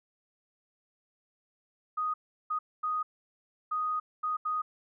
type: tone bursts at uneven times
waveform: sine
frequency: 1244.5 Hz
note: D#6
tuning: in tune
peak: -28 dBFS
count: 6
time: 1.97-2.14 / 2.5-2.59 / 2.83-3.03 / 3.71-4 / 4.23-4.37 / 4.45-4.62 s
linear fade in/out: 10 ms
effects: none